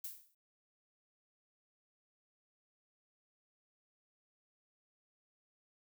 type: noise with exponential decay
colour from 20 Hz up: violet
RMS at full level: -40 dBFS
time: 0.04-0.35 s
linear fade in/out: 5 ms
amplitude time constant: 67 ms
effects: none